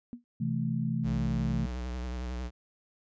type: tone with exponential decay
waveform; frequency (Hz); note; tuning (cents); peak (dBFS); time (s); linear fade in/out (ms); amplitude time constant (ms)
sine; 240.2; B3; -48; -33; 0.13-0.24; 0; 23
type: chord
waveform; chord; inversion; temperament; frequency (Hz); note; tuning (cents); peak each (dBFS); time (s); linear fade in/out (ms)
sine; A minor; first; equal with one note detuned; 129.83 / 164.81 / 220; C3 / E3 / A3; -13 / 0 / 0; -32; 0.4-1.66; 10
type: tone with vibrato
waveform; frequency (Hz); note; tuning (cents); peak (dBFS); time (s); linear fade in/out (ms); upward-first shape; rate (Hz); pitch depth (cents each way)
square; 61.74; B1; 0; -34; 1.03-2.51; 50; sine; 11; 58
effects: resampled to 16000 Hz